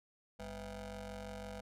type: ring-modulated tone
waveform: 20% pulse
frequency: 149.6 Hz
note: D3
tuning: 32 cents sharp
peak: -36 dBFS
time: 0.39-1.61 s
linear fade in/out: 10 ms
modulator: 351 Hz
effects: low-pass 11000 Hz 12 dB/octave